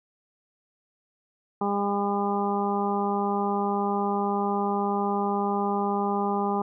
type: harmonic tone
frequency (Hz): 201.8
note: G#3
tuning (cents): -49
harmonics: 1 / 2 / 3 / 4 / 5 / 6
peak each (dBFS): -28 / -29 / -39 / -28 / -33 / -34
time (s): 1.61-6.62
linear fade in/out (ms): 5
effects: none